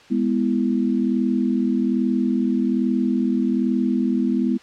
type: chord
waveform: sine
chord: E major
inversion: first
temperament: just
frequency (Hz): 206 / 247.2 / 329.6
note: G#3 / B3 / E4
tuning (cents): -14 / +2 / 0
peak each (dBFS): -22 / -20 / -25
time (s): 0.1-4.58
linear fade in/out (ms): 20
effects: white hiss -48 dBFS RMS until 4.62 s + low-pass 4000 Hz 12 dB/octave